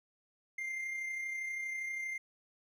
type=tone with amplitude modulation; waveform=triangle; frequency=2101 Hz; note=C7; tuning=7 cents sharp; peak=-33 dBFS; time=0.58-2.18 s; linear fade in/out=5 ms; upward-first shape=sine; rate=32.5 Hz; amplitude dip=35%; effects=none